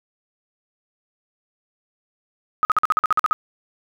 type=tone bursts; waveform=sine; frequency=1261 Hz; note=D#6; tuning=23 cents sharp; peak=-13 dBFS; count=11; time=2.63-3.33 s; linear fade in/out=0 ms; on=20 ms; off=48 ms; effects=none